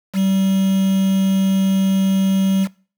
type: tone with quantisation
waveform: triangle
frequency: 192.5 Hz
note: G3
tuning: 31 cents flat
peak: -12 dBFS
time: 0.13-2.68 s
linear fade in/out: 50 ms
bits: 5
effects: noise-tail reverb RT60 0.4 s tail -22 dB re dry

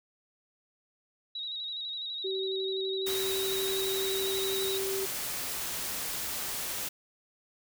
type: tone with vibrato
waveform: sine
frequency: 3826 Hz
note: A#7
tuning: 44 cents sharp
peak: -34 dBFS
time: 1.35-4.78 s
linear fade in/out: 5 ms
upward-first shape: square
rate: 12 Hz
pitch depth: 37 cents each way
type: tone with pitch glide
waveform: sine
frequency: 383.3 to 387.1 Hz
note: G4 to G4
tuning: -39 to -22 cents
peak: -31 dBFS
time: 2.24-5.06 s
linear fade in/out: 10 ms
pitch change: +17 cents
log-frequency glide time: 2.66-4.7 s
type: noise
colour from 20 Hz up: white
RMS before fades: -35 dBFS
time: 3.06-6.89 s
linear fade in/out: 10 ms
effects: none

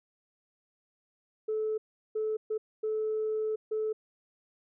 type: tone bursts at uneven times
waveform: sine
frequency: 433.9 Hz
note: A4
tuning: 24 cents flat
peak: -27 dBFS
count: 5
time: 1.48-1.78 / 2.15-2.37 / 2.5-2.58 / 2.83-3.56 / 3.71-3.93 s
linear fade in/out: 10 ms
effects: tanh soft clip ceiling -24 dBFS

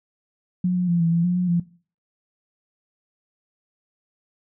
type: tone with pitch steps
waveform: sine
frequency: 180.7 / 179.6 / 172 / 166.5 / 169 / 178 / 180.1 / 172.3 Hz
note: F#3 / F3 / F3 / E3 / E3 / F3 / F#3 / F3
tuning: -41 / +49 / -26 / +18 / +43 / +33 / -46 / -23 cents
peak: -17 dBFS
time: 0.64-1.6 s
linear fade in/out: 5 ms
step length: 120 ms
effects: noise-tail reverb RT60 0.4 s tail -19 dB re dry

